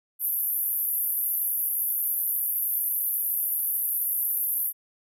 white band-pass noise, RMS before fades -27 dBFS, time 0.19-4.73 s, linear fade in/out 50 ms, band 11000 to 14000 Hz, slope 96 dB/octave, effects none

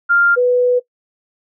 sine tone pair in turn, 1396.9 / 494.2 Hz, F6 / B4, 0 / +1 cents, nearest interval octave + tritone, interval 1799 cents, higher first, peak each -9 / -10 dBFS, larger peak first, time 0.09-0.36 / 0.36-0.8 s, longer second, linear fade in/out 20 ms, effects noise-tail reverb RT60 0.1 s tail -19 dB re dry

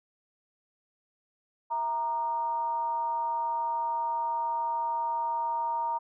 sine tone with frequency modulation, 933 Hz, A#5, 1 cent sharp, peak -27 dBFS, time 1.7-5.99 s, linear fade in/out 20 ms, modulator 273 Hz, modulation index 0.37, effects none

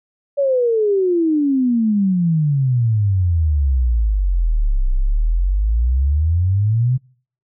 sine exponential two-way sweep, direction down then up, 573 to 30.99 to 131.5 Hz, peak -13 dBFS, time 0.37-6.98 s, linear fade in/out 20 ms, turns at 4.9 s, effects noise-tail reverb RT60 0.5 s tail -26 dB re dry

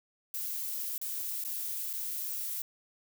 violet noise with dropouts, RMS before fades -36 dBFS, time 0.34-2.62 s, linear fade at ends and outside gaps 2 ms, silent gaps 0.98-1.014 / 1.44-1.448 / 1.931-1.935 s, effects none

